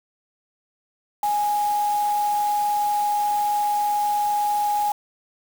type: tone in noise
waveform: sine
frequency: 829 Hz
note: G#5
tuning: 3 cents flat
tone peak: -19 dBFS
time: 1.23-4.92 s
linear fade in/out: 2 ms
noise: white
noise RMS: -37 dBFS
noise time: 1.23-4.92 s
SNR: +15 dB
effects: none